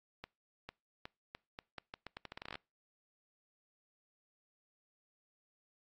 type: accelerating click train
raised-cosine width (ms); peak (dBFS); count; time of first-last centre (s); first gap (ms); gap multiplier
0.3; -28; 19; 0.24-2.555; 450; 0.81
effects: noise-tail reverb RT60 0.3 s tail -26 dB re dry + AAC 32 kbps